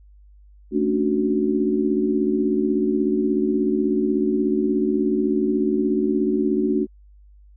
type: chord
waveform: sine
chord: D major seventh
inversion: second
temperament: equal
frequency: 220 / 277.2 / 293.7 / 370 Hz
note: A3 / C#4 / D4 / F#4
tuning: 0 / 0 / 0 / 0 cents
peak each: -23 / -26 / -23 / -22 dBFS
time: 0.71-6.87 s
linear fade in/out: 50 ms
effects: added 50 Hz sine -46 dBFS peak until 7.56 s